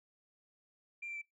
sine tone with pitch steps, 2377 / 2352 / 2328 Hz, D7 / D7 / D7, +20 / +2 / -16 cents, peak -39 dBFS, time 1.02-1.218 s, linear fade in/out 10 ms, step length 66 ms, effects noise-tail reverb RT60 0.2 s tail -26 dB re dry + tanh soft clip ceiling -36 dBFS

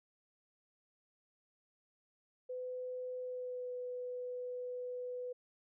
sine tone with pitch glide, 504 to 496.8 Hz, B4 to B4, +35 to +10 cents, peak -39 dBFS, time 2.49-5.33 s, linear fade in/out 10 ms, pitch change -25 cents, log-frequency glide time 3.2-3.72 s, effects none

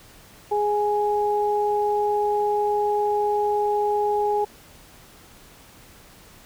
sine tone pair together, 415.3 / 831.6 Hz, G#4 / G#5, 0 / +2 cents, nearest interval octave, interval 1202 cents, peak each -22 dBFS, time 0.51-4.45 s, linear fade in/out 10 ms, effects pink hiss -49 dBFS RMS until 6.45 s

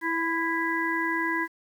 harmonic tone with a mistuned harmonic, 329.6 Hz, E4, in tune, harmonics 1 / 3 / 5 / 6, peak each -30 / -30 / -30 / -30 dBFS, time 0.01-1.48 s, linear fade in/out 50 ms, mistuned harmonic 3, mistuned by +16 cents, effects 9-bit

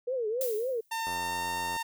sine tone with vibrato, 473.4 Hz, A#4, 27 cents sharp, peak -28 dBFS, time 0.07-0.81 s, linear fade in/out 10 ms, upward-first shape triangle, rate 3.6 Hz, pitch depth 230 cents each way
violet noise with exponential decay, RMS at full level -32 dBFS, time 0.41-0.92 s, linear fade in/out 2 ms, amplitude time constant 110 ms
sawtooth tone with pitch glide, 905 to 912.9 Hz, A5 to A#5, +48 to -36 cents, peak -27 dBFS, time 0.91-1.83 s, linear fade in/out 10 ms, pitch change +16 cents, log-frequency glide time 1.07-1.45 s
click train, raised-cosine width 1 ms, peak -28 dBFS, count 62, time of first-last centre 1.07-1.764 s, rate 87.9 Hz
effects none

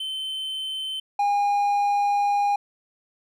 triangle tone pair in turn, 3077 / 813.5 Hz, G7 / G#5, -33 / -36 cents, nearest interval octave + major seventh, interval 2303 cents, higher first, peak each -26 / -17 dBFS, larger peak second, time 0-1 / 1.19-2.56 s, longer second, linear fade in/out 5 ms, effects none

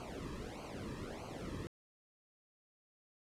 brown noise with flanger, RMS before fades -45 dBFS, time 0-1.67 s, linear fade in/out 0 ms, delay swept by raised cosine 0.55 to 1.41 ms, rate 1.6 Hz, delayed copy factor -1, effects low-pass 10000 Hz 12 dB/octave

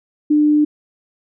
sine tone, 299.2 Hz, D4, 32 cents sharp, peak -10 dBFS, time 0.3-0.65 s, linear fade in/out 10 ms, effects none

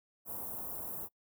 white band-stop noise, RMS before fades -41 dBFS, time 0.25-1.09 s, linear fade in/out 50 ms, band 1000 to 12000 Hz, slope 24 dB/octave, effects noise-tail reverb RT60 0.1 s tail -23 dB re dry

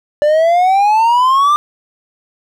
triangle exponential sweep, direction up, 584 to 1207 Hz, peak -6 dBFS, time 0.22-1.56 s, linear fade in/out 0 ms, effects none

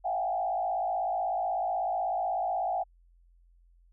sine tone with frequency modulation, 740 Hz, F#5, in tune, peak -27 dBFS, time 0.04-2.84 s, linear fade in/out 20 ms, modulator 56.2 Hz, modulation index 1.3, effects added 43 Hz sine -58 dBFS peak until 3.92 s

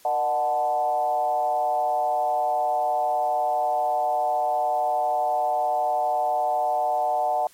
sine tone with frequency modulation, 740 Hz, F#5, in tune, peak -20 dBFS, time 0.05-7.47 s, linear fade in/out 2 ms, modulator 136 Hz, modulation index 0.97, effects white hiss -54 dBFS RMS until 7.53 s + MP3 64 kbps

